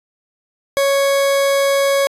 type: tone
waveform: 40% pulse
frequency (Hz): 554.4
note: C#5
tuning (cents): 0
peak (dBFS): -12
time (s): 0.77-2.07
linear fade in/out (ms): 0
effects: resampled to 32000 Hz